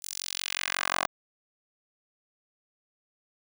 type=tone with high-pass filter sweep; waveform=10% pulse; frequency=45.6 Hz; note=F#1; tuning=24 cents flat; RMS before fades=-32 dBFS; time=0.02-1.07 s; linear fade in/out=10 ms; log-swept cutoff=7600 to 810 Hz; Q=1.4; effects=none